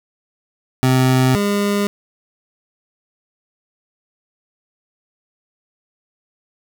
25% pulse tone pair in turn, 129.4 / 203.3 Hz, C3 / G#3, -19 / -37 cents, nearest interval minor sixth, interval 782 cents, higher second, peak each -8 / -12 dBFS, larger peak first, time 0.83-1.35 / 1.35-1.87 s, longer neither, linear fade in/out 0 ms, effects none

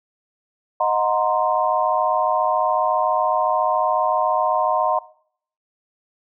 sine chord, C half-diminished seventh, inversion first, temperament equal with one note detuned, 622.3 / 729.8 / 932.3 / 1046.5 Hz, Eb5 / Gb5 / Bb5 / C6, 0 / -24 / 0 / 0 cents, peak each -22 dBFS, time 0.8-4.99 s, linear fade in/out 5 ms, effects noise-tail reverb RT60 0.6 s tail -20 dB re dry

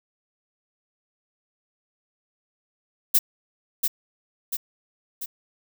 violet noise with echo, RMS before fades -17 dBFS, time 3.14-3.19 s, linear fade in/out 10 ms, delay 690 ms, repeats 3, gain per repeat -5 dB, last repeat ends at 5.26 s, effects none

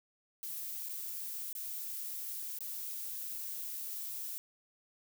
violet noise with dropouts, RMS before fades -41 dBFS, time 0.43-4.38 s, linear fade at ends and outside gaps 0 ms, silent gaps 0.887-0.893 / 1.528-1.552 / 2.587-2.606 s, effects none

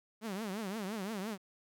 sawtooth tone with vibrato, 205.4 Hz, G#3, 19 cents flat, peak -33 dBFS, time 0.21-1.38 s, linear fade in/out 50 ms, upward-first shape triangle, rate 5.8 Hz, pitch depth 220 cents each way, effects 12-bit

